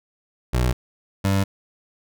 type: tone pair in turn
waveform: 25% pulse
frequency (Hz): 61.74 / 97.61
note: B1 / G2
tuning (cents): 0 / -7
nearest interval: minor sixth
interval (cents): 793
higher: second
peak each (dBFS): -14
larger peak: neither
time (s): 0.53-0.73 / 1.24-1.44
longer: neither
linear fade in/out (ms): 10
effects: none